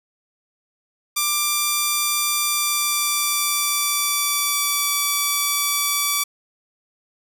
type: tone with pitch glide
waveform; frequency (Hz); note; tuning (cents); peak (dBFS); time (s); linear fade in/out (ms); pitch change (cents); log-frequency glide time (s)
5% pulse; 1182 to 1153; D6 to D6; +11 to -32; -7; 1.16-6.24; 10; -43; 2.44-4.94
effects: none